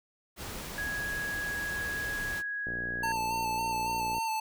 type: noise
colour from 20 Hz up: pink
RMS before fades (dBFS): -40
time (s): 0.36-2.43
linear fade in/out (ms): 50
type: tone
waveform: sine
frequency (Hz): 1661.2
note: G#6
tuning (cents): 0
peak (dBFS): -32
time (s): 0.78-3.12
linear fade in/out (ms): 2
type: click train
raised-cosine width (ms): 2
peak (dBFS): -28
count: 91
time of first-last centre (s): 2.67-4.183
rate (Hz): 59.5
type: tone with vibrato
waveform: square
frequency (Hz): 890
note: A5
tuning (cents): +20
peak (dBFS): -30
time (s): 3.03-4.4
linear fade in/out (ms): 5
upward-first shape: square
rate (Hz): 3.6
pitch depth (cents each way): 23
effects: none